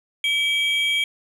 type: tone pair together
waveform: triangle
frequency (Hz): 2302 / 3236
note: D7 / G#7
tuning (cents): -35 / -46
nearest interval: tritone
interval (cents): 589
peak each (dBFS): -20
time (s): 0.24-1.04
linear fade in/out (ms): 2
effects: none